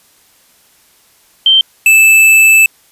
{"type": "tone pair in turn", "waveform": ["sine", "square"], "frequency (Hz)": [3129, 2631], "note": ["G7", "E7"], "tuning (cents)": [-4, -4], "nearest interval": "minor third", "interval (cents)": 300, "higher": "first", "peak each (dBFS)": -4, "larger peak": "neither", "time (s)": [[1.46, 1.61], [1.86, 2.66]], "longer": "second", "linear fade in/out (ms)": 2, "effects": ["white hiss -49 dBFS RMS until 2.91 s", "resampled to 32000 Hz"]}